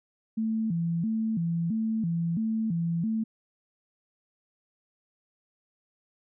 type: tone with vibrato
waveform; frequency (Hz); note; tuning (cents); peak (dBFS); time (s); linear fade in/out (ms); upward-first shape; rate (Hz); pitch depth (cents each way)
sine; 192.9; G3; -28; -25; 0.37-3.24; 10; square; 1.5; 240
effects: none